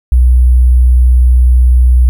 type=tone with sample-and-hold; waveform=sine; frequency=62 Hz; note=B1; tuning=7 cents sharp; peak=-3 dBFS; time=0.12-2.09 s; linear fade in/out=0 ms; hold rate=11025 Hz; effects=none